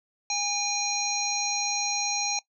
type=harmonic tone with a mistuned harmonic; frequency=813 Hz; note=G#5; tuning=37 cents flat; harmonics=1 / 3 / 5 / 7 / 8; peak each=-32 / -32 / -32 / -32 / -32 dBFS; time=0.3-2.39 s; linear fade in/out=2 ms; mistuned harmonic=5; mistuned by=+18 cents; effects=noise-tail reverb RT60 0.1 s tail -20 dB re dry